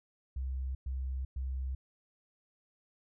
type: tone bursts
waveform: sine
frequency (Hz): 65.41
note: C2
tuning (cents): 0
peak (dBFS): -33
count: 3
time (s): 0.36-1.75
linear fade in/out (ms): 5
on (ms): 390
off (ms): 110
effects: none